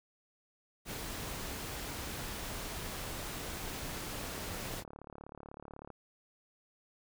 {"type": "noise", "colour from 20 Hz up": "pink", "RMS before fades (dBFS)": -41, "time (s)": [0.85, 4.84], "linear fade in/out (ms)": 50}
{"type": "click train", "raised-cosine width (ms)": 1, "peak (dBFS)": -33, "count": 65, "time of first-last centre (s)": [4.13, 5.903], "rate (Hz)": 36.1}
{"effects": []}